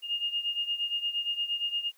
sine beating tone pair, 2834 / 2842.6 Hz, F7 / F7, +25 / +30 cents, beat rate 8.6 Hz, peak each -30 / -34 dBFS, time 0.02-1.92 s, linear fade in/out 50 ms, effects white hiss -64 dBFS RMS until 1.97 s + high-pass 400 Hz 12 dB/octave

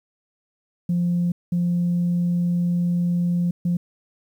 sine tone bursts at uneven times, 174.61 Hz, F3, in tune, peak -17 dBFS, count 3, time 0.89-1.32 / 1.52-3.51 / 3.65-3.77 s, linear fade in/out 5 ms, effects tanh soft clip ceiling -15 dBFS + 9-bit

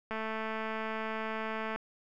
click train, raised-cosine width 0.5 ms, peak -22 dBFS, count 364, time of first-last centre 0.11-1.76 s, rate 220 Hz, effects none

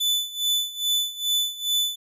40% pulse tone with tremolo, 3494 Hz, A7, 13 cents flat, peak -18 dBFS, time 0-1.96 s, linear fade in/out 10 ms, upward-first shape sine, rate 2.4 Hz, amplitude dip 85%, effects none

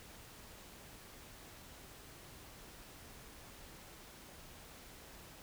silence, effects pink hiss -55 dBFS RMS until 5.42 s

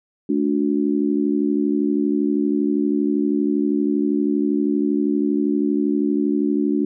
harmonic tone, 72.6 Hz, D2, 19 cents flat, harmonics 3 / 4 / 5, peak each -22 / -19 / -24 dBFS, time 0.29-6.85 s, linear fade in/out 5 ms, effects none

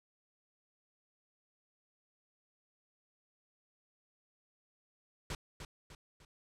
pink noise with echo, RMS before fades -39 dBFS, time 5.3-5.35 s, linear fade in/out 2 ms, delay 300 ms, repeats 3, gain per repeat -7 dB, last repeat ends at 6.25 s, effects low-pass 8000 Hz 12 dB/octave

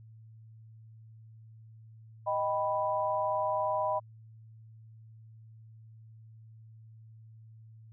sine chord, Eb augmented, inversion none, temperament equal, 622.3 / 784 / 987.8 Hz, Eb5 / G5 / B5, 0 / 0 / 0 cents, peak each -31 / -35 / -31 dBFS, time 2.26-4 s, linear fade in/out 20 ms, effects added 111 Hz sine -50 dBFS peak until 7.92 s

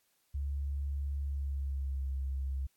sine tone with pitch glide, 70.3 to 67.24 Hz, C#2 to C2, +25 to +48 cents, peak -32 dBFS, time 0.34-2.67 s, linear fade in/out 10 ms, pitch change -77 cents, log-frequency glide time 1.24-2.06 s, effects white hiss -74 dBFS RMS until 2.76 s + AAC 64 kbps

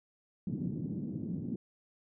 pink band-pass noise, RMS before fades -37 dBFS, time 0.47-1.56 s, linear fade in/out 2 ms, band 150 to 260 Hz, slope 24 dB/octave, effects none

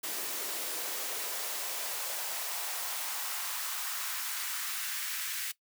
white noise with high-pass filter sweep, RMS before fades -36 dBFS, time 0.03-5.52 s, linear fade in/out 10 ms, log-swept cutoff 320 to 1800 Hz, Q 1.6, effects noise-tail reverb RT60 0.1 s tail -18 dB re dry

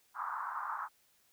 pink band-pass noise, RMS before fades -39 dBFS, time 0.14-0.89 s, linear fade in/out 50 ms, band 910 to 1400 Hz, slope 48 dB/octave, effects white hiss -70 dBFS RMS until 1.32 s

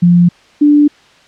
sine tone pair in turn, 174.61 / 293.7 Hz, F3 / D4, 0 / 0 cents, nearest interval major sixth, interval 900 cents, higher second, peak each -4 dBFS, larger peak neither, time 0.02-0.29 / 0.61-0.88 s, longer neither, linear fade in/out 10 ms, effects white hiss -45 dBFS RMS until 1.27 s + low-pass 4000 Hz 12 dB/octave

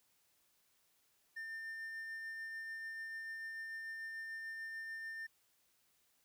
triangle tone with tremolo, 1800 Hz, A6, 39 cents sharp, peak -40 dBFS, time 1.36-5.27 s, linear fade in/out 10 ms, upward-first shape triangle, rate 6.8 Hz, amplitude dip 25%, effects white hiss -75 dBFS RMS until 6.24 s

